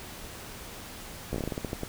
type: slowing click train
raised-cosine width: 2 ms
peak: -18 dBFS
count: 12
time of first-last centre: 1.33-1.833 s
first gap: 14 ms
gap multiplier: 1.22
effects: pink hiss -43 dBFS RMS until 1.88 s